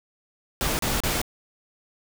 pink noise bursts, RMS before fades -25 dBFS, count 3, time 0.61-1.216 s, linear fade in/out 0 ms, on 180 ms, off 33 ms, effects none

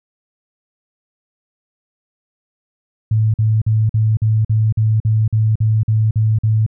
sine tone bursts, 109.4 Hz, A2, 9 cents flat, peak -11 dBFS, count 13, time 3.11-6.664 s, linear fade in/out 5 ms, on 230 ms, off 47 ms, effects none

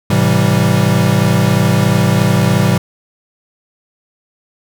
square chord, A minor seventh, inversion none, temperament equal with one note detuned, 107.67 / 130.81 / 164.81 / 196 Hz, A2 / C3 / E3 / G3, -37 / 0 / 0 / 0 cents, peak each -16 dBFS, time 0.1-2.78 s, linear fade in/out 5 ms, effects none

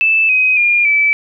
sine tone with pitch steps, 2634 / 2521 / 2413 / 2309 Hz, E7 / D#7 / D7 / D7, -2 / +22 / +46 / -30 cents, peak -9 dBFS, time 0.01-1.13 s, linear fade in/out 0 ms, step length 280 ms, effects none

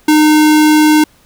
square tone, 305.7 Hz, D#4, 30 cents flat, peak -6 dBFS, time 0.08-1.04 s, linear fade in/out 5 ms, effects pink hiss -49 dBFS RMS until 1.25 s

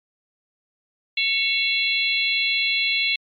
harmonic tone with a mistuned harmonic, 678 Hz, E5, 49 cents sharp, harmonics 3 / 4 / 5 / 6, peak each -23 / -24 / -25 / -26 dBFS, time 1.17-3.16 s, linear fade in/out 5 ms, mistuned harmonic 3, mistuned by +140 cents, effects MP3 64 kbps

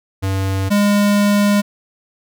square tone pair in turn, 96.3 / 204.4 Hz, G2 / G#3, -30 / -27 cents, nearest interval octave + minor second, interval 1303 cents, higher second, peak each -17 / -12 dBFS, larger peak second, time 0.22-0.7 / 0.7-1.62 s, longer second, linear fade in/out 20 ms, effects none

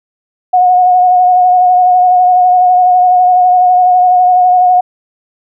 sine tone with vibrato, 727 Hz, F#5, 31 cents flat, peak -4 dBFS, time 0.53-4.81 s, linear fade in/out 10 ms, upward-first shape sine, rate 12 Hz, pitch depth 23 cents each way, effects none

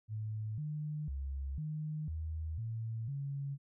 sine tone with pitch steps, 108.2 / 151 / 68.4 / 153.5 / 79.3 / 112.8 / 139.7 Hz, A2 / D3 / C#2 / D#3 / D#2 / A2 / C#3, -29 / +48 / -23 / -23 / +33 / +44 / +14 cents, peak -36 dBFS, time 0.08-3.58 s, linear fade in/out 50 ms, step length 500 ms, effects none

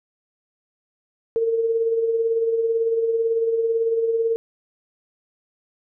sine tone with tremolo, 455.8 Hz, A#4, 39 cents flat, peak -16 dBFS, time 1.36-4.36 s, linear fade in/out 0 ms, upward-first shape sine, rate 18 Hz, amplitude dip 45%, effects none

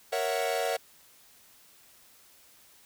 45% pulse chord, F# dominant seventh, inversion first, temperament equal, 466.2 / 554.4 / 659.3 / 740 Hz, A#4 / C#5 / E5 / F#5, 0 / 0 / 0 / 0 cents, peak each -33 dBFS, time 0.12-0.77 s, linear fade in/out 10 ms, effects white hiss -58 dBFS RMS until 2.85 s

